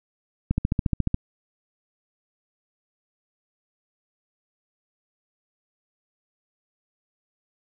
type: click train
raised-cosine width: 5 ms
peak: -9 dBFS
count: 10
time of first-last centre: 0.51-1.144 s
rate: 14.2 Hz
effects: none